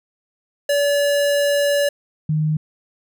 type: tone pair in turn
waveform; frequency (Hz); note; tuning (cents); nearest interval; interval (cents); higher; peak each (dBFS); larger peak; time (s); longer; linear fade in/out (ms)
square / sine; 573 / 154.38; D5 / D#3; -43 / -13; octave + major seventh; 2270; first; -16; neither; 0.69-1.89 / 2.29-2.57; first; 5
effects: none